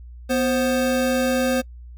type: tone pair together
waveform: square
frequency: 246.8 / 525.4 Hz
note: B3 / C5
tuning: -1 / +7 cents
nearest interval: octave + minor second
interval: 1308 cents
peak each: -22 dBFS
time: 0.29-1.62 s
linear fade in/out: 20 ms
effects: noise-tail reverb RT60 0.1 s tail -24 dB re dry + added 60 Hz sine -37 dBFS peak until 1.97 s